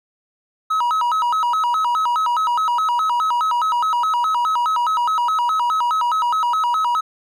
triangle tone with vibrato, 1110 Hz, C#6, 2 cents sharp, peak -14 dBFS, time 0.7-7.01 s, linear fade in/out 10 ms, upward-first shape square, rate 4.8 Hz, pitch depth 250 cents each way, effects none

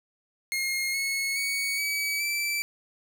sawtooth tone with pitch steps, 2143 / 2188 / 2234 / 2281 / 2329 Hz, C7 / C#7 / C#7 / C#7 / D7, +41 / -23 / +13 / +49 / -15 cents, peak -23 dBFS, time 0.52-2.62 s, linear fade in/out 0 ms, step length 420 ms, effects none

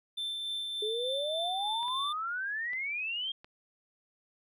triangle tone with tremolo, 3549 Hz, A7, 14 cents sharp, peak -31 dBFS, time 0.17-2.13 s, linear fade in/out 10 ms, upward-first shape sine, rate 3.4 Hz, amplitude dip 25%
sine exponential sweep, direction up, 415.3 to 3246 Hz, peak -32 dBFS, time 0.82-3.32 s, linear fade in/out 5 ms
clicks, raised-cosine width 0.3 ms, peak -34 dBFS, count 4, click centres 1.83 / 1.882 / 2.733 / 3.445 s
effects none

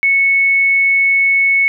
sine tone, 2207 Hz, C#7, 8 cents flat, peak -9 dBFS, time 0.03-1.68 s, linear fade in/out 0 ms, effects none

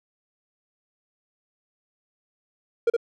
triangle tone with echo, 466.8 Hz, A#4, 2 cents sharp, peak -14 dBFS, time 2.87-2.9 s, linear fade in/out 5 ms, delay 66 ms, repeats 1, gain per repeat -3 dB, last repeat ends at 2.966 s, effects none

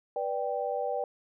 sine chord, G major, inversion first, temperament just, 490 / 588 / 784 Hz, B4 / D5 / G5, -14 / +2 / 0 cents, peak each -33 dBFS, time 0.16-1.04 s, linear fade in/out 2 ms, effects none

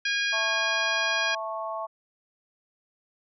harmonic tone, 817 Hz, G#5, 29 cents flat, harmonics 2 / 3 / 4 / 5 / 6 / 7, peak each -27 / -30 / -32 / -38 / -35 / -39 dBFS, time 0.05-1.35 s, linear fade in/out 5 ms
sine chord, A major, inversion second, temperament just, 660 / 880 / 1100 Hz, E5 / A5 / C#6, +2 / 0 / -14 cents, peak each -33 / -36 / -34 dBFS, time 0.32-1.87 s, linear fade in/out 20 ms
effects none

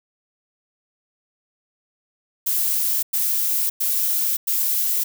violet noise bursts, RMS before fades -21 dBFS, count 4, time 2.46-5.04 s, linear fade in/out 10 ms, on 570 ms, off 100 ms, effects none

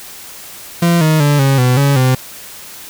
40% pulse tone with pitch steps, 171 / 156.4 / 145.6 / 136.4 / 125.5 / 140.5 / 128.9 Hz, F3 / D#3 / D3 / C#3 / B2 / C#3 / C3, -36 / +9 / -15 / -28 / +28 / +24 / -26 cents, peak -8 dBFS, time 0.82-2.15 s, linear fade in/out 5 ms, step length 190 ms, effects white hiss -33 dBFS RMS until 2.89 s

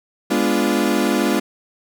35% pulse chord, G# diminished seventh, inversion none, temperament equal, 207.7 / 246.9 / 293.7 / 349.2 Hz, G#3 / B3 / D4 / F4, 0 / 0 / 0 / 0 cents, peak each -20 dBFS, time 0.3-1.4 s, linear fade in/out 10 ms, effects none

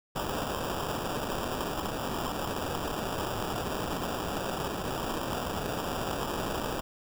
white noise with sample-and-hold, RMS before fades -33 dBFS, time 0.15-6.81 s, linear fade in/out 10 ms, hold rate 2100 Hz, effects none

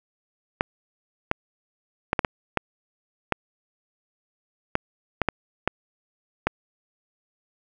clicks, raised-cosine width 0.5 ms, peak -5 dBFS, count 12, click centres 0.609 / 1.314 / 2.131 / 2.192 / 2.248 / 2.573 / 3.323 / 4.754 / 5.217 / 5.287 / 5.676 / 6.47 s, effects none

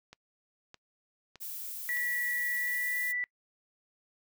click train, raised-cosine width 0.2 ms, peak -31 dBFS, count 4, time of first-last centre 0.13-1.97 s, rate 1.63 Hz
violet noise, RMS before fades -40 dBFS, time 1.4-3.13 s, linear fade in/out 20 ms
sine tone with pitch glide, 1944 to 1970 Hz, B6 to B6, -28 to -5 cents, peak -30 dBFS, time 1.89-3.24 s, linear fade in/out 0 ms, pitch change +23 cents, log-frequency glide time 2.49-3.02 s
effects noise-tail reverb RT60 0.1 s tail -25 dB re dry

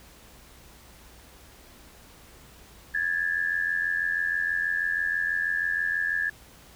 sine tone pair together, 1661.2 / 1747.4 Hz, G#6 / A6, 0 / -12 cents, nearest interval minor second, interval 88 cents, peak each -27 / -27 dBFS, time 2.94-6.3 s, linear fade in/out 10 ms, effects added 60 Hz sine -56 dBFS peak until 6.75 s + pink hiss -52 dBFS RMS until 6.75 s

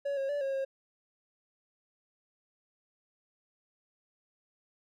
triangle tone with pitch steps, 563 / 543 / 578 / 543 / 539 Hz, C#5 / C#5 / D5 / C#5 / C#5, +27 / -36 / -28 / -36 / -49 cents, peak -28 dBFS, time 0.05-0.65 s, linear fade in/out 10 ms, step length 120 ms, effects none

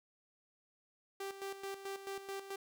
sawtooth tone with tremolo, 392 Hz, G4, in tune, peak -36 dBFS, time 1.2-2.56 s, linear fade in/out 5 ms, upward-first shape square, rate 4.6 Hz, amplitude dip 65%, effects none

